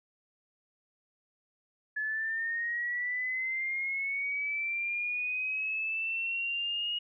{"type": "linear sweep", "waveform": "sine", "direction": "up", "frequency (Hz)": [1711, 2883], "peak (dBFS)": -30, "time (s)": [1.96, 6.99], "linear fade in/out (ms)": 10, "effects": []}